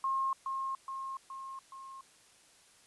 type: tone with echo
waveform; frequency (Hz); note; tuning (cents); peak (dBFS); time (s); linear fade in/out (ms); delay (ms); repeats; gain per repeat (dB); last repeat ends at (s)
sine; 1072; C6; +42; -29; 0.04-0.33; 2; 420; 4; -4; 2.01
effects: white hiss -62 dBFS RMS until 2.86 s + resampled to 24000 Hz